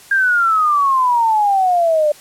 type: exponential sweep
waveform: sine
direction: down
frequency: 1616 to 587.3 Hz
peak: -11 dBFS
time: 0.11-2.12 s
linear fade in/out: 5 ms
effects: white hiss -42 dBFS RMS until 2.2 s + low-pass 12000 Hz 12 dB/octave